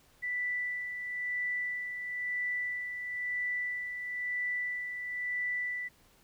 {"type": "tone with tremolo", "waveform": "sine", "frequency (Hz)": 1975.5, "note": "B6", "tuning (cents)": 0, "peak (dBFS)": -30, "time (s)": [0.22, 5.89], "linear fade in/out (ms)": 20, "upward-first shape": "sine", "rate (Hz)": 1, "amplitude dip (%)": 50, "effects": ["pink hiss -64 dBFS RMS until 6.23 s"]}